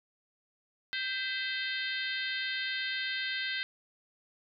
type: harmonic tone with a mistuned harmonic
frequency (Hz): 523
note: C5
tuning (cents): -1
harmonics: 3 / 4 / 5 / 6 / 7 / 8 / 9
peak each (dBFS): -36 / -38 / -42 / -40 / -40 / -42 / -47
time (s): 0.93-3.63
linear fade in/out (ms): 0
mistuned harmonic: 4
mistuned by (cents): -58
effects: none